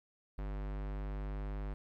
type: tone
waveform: square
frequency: 50.1 Hz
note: G1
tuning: 38 cents sharp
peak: -38 dBFS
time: 0.38-1.74 s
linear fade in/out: 5 ms
effects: low-pass 2000 Hz 12 dB/octave + 12-bit